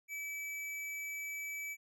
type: tone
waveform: square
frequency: 2300 Hz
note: D7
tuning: 37 cents flat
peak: -40 dBFS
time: 0.08-1.77 s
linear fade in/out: 50 ms
effects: none